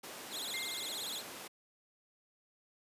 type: noise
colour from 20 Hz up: pink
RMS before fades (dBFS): -45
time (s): 0.03-1.48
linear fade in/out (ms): 10
type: tone with vibrato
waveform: sawtooth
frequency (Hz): 3729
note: A#7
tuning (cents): 0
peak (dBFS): -36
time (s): 0.3-1.23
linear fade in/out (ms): 50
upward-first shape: sine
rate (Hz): 17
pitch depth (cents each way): 220
type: tone with exponential decay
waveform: sine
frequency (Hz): 2100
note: C7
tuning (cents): +6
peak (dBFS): -37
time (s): 0.54-1.28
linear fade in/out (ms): 1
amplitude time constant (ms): 160
effects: high-pass 300 Hz 12 dB/octave + resampled to 32000 Hz